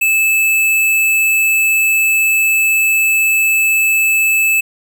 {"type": "tone", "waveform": "square", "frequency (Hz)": 2618, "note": "E7", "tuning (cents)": -13, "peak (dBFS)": -11, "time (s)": [0.01, 4.61], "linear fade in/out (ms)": 10, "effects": []}